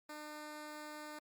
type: tone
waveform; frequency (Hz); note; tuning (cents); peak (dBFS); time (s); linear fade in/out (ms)
10% pulse; 301.7; D4; +47; -38; 0.09-1.19; 5
effects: Opus 48 kbps